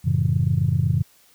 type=chord; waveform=sine; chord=F# minor seventh; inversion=none; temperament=just; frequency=92.5 / 111 / 138.75 / 166.5 Hz; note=F#2 / A2 / C#3 / E3; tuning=0 / +16 / +2 / +18 cents; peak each=-23 / -22 / -21 / -25 dBFS; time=0.04-1.03 s; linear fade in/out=20 ms; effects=tanh soft clip ceiling -7 dBFS + white hiss -56 dBFS RMS until 1.34 s